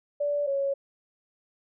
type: tone pair in turn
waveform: sine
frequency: 580 / 553.6 Hz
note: D5 / C#5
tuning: -22 / -2 cents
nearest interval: minor second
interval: 80 cents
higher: first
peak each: -24 dBFS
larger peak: neither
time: 0.2-0.47 / 0.47-0.74 s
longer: neither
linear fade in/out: 10 ms
effects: none